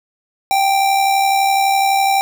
square tone with amplitude modulation, 784 Hz, G5, in tune, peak -11 dBFS, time 0.51-2.21 s, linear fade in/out 0 ms, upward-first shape sine, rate 71.9 Hz, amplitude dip 40%, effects none

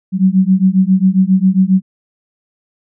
sine beating tone pair, 185 / 192.4 Hz, F#3 / G3, 0 / -32 cents, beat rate 7.4 Hz, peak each -11 dBFS, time 0.12-1.82 s, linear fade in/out 50 ms, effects none

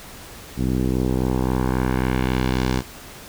10% pulse tone with low-pass filter sweep, 63.7 Hz, C2, 46 cents flat, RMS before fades -21 dBFS, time 0.56-2.83 s, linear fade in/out 50 ms, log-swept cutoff 250 to 6700 Hz, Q 1.1, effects pink hiss -40 dBFS RMS until 3.28 s

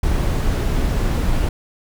brown noise, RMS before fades -18 dBFS, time 0.03-1.49 s, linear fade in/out 5 ms, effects none

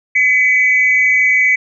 sine tone pair together, 2018 / 2263 Hz, B6 / C#7, +37 / +35 cents, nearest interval major second, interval 198 cents, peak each -11 dBFS, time 0.15-1.56 s, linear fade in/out 10 ms, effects tanh soft clip ceiling -2 dBFS

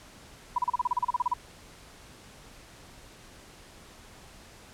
sine tone bursts, 984 Hz, B5, 7 cents flat, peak -22 dBFS, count 14, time 0.56-1.338 s, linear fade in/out 5 ms, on 24 ms, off 34 ms, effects pink hiss -51 dBFS RMS until 4.73 s + low-pass 10000 Hz 12 dB/octave

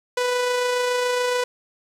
sawtooth tone with amplitude modulation, 494.8 Hz, B4, 3 cents sharp, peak -15 dBFS, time 0.17-1.44 s, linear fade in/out 5 ms, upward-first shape sine, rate 27.1 Hz, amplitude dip 25%, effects low-pass 9000 Hz 12 dB/octave + 9-bit

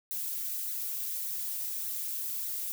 violet noise with flanger, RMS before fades -35 dBFS, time 0.11-2.72 s, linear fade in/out 0 ms, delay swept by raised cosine 0.49 to 6.39 ms, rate 1.7 Hz, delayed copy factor +0.65, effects none

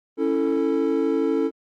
triangle chord, A major, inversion first, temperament equal with one note detuned, 277.2 / 329.6 / 443.6 Hz, C#4 / E4 / A4, 0 / 0 / +14 cents, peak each -22 / -22 / -21 dBFS, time 0.17-1.51 s, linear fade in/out 50 ms, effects Opus 32 kbps

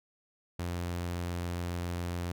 sawtooth tone, 87.31 Hz, F2, in tune, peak -29 dBFS, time 0.59-2.32 s, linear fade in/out 5 ms, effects none

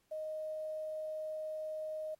sine tone with quantisation, 622.3 Hz, D#5, in tune, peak -37 dBFS, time 0.11-2.15 s, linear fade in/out 10 ms, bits 11, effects pink hiss -75 dBFS RMS until 2.19 s + MP3 64 kbps

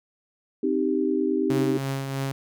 sine chord, C minor, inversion none, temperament equal, 261.6 / 311.1 / 392 Hz, C4 / Eb4 / G4, 0 / 0 / 0 cents, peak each -26 / -25 / -25 dBFS, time 0.63-1.78 s, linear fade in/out 5 ms
sawtooth tone with tremolo, 136 Hz, C#3, 33 cents flat, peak -21 dBFS, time 1.5-2.32 s, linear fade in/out 2 ms, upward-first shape triangle, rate 3.1 Hz, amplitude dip 45%
effects none

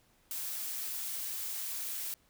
blue noise, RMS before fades -38 dBFS, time 0.31-2.14 s, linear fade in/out 0 ms, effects pink hiss -68 dBFS RMS until 2.29 s

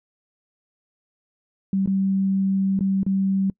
sine tone with dropouts, 193.3 Hz, G3, 24 cents flat, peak -18 dBFS, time 1.73-3.5 s, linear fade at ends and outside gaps 2 ms, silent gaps 1.86-1.874 / 2.792-2.807 / 3.032-3.064 s, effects noise-tail reverb RT60 0.1 s tail -25 dB re dry

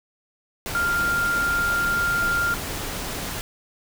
sine tone in noise, 1396.9 Hz, F6, in tune, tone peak -20 dBFS, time 0.75-2.54 s, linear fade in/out 0 ms, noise pink, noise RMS -30 dBFS, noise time 0.66-3.41 s, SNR +7 dB, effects none

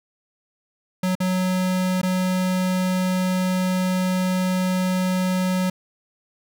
square tone with dropouts, 184.5 Hz, F#3, 5 cents flat, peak -20 dBFS, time 1.03-5.7 s, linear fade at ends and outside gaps 5 ms, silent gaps 1.153-1.202 / 2.016-2.03 s, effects none

